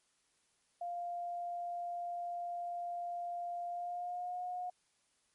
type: tone with pitch glide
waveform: sine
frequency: 698.5 to 721.5 Hz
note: F5 to F#5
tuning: 0 to -44 cents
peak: -37 dBFS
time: 0.81-4.7 s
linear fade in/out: 5 ms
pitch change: +56 cents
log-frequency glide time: 3.68-4.43 s
effects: white hiss -75 dBFS RMS until 5.34 s + MP3 48 kbps